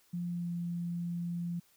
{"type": "tone with pitch glide", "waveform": "sine", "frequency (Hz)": [174.61, 172.5], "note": ["F3", "F3"], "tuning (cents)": [0, -21], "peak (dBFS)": -33, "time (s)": [0.13, 1.6], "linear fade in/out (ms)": 10, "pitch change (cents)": -21, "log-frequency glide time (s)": [0.25, 0.51], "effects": ["white hiss -67 dBFS RMS until 1.76 s"]}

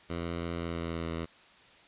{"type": "tone with pitch glide", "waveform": "10% pulse", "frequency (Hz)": [85, 82.53], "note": ["F2", "E2"], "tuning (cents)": [-46, 3], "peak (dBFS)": -25, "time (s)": [0.09, 1.26], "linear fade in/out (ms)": 20, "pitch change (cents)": -51, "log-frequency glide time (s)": [0.55, 1.13], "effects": ["white hiss -57 dBFS RMS until 1.87 s", "resampled to 8000 Hz"]}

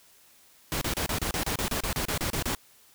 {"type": "noise bursts", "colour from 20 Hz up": "pink", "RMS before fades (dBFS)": -29, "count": 15, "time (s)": [0.72, 2.549], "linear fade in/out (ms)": 0, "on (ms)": 93, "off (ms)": 31, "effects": ["white hiss -58 dBFS RMS until 2.94 s"]}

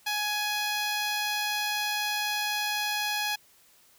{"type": "tone", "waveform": "10% pulse", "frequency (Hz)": 836, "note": "G#5", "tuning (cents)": 11, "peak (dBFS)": -19, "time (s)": [0.06, 3.36], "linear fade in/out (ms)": 10, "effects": ["white hiss -60 dBFS RMS until 3.98 s"]}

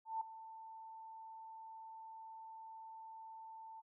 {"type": "tone with ADSR envelope", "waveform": "sine", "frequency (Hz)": 891, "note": "A5", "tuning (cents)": 22, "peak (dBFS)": -35, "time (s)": [0.05, 3.82], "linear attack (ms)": 160, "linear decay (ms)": 4, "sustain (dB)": -15, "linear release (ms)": 28, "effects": []}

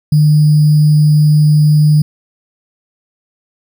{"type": "tone with sample-and-hold", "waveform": "sine", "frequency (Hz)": 151, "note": "D3", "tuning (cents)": 48, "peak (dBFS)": -5, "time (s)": [0.12, 2.02], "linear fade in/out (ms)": 5, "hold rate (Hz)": 4900, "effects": []}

